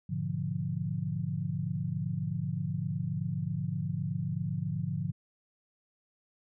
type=chord; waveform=sine; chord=G# diminished seventh; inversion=none; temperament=equal with one note detuned; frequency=104.31 / 123.47 / 146.83 / 174.61 Hz; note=G#2 / B2 / D3 / F3; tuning=+8 / 0 / 0 / 0 cents; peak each=-37 / -39 / -34 / -35 dBFS; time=0.09-5.12 s; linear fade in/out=10 ms; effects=none